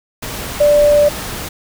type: tone in noise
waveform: sine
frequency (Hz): 587.3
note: D5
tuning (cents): 0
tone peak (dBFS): -7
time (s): 0.6-1.09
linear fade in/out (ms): 10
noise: pink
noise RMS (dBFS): -25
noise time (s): 0.22-1.49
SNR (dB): +15
effects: none